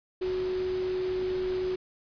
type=tone in noise; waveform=sine; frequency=369.8 Hz; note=F#4; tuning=1 cent flat; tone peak=-27 dBFS; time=0.21-1.76 s; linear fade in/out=10 ms; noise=pink; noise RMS=-42 dBFS; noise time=0.21-1.76 s; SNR=+12 dB; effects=resampled to 11025 Hz